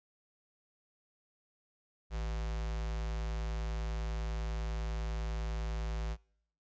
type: tone with notch filter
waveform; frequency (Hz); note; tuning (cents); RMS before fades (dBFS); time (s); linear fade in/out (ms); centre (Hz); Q
square; 55; A1; 0; -36; 2.1-6.17; 50; 250; 1.5
effects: noise-tail reverb RT60 0.7 s tail -26 dB re dry + resampled to 16000 Hz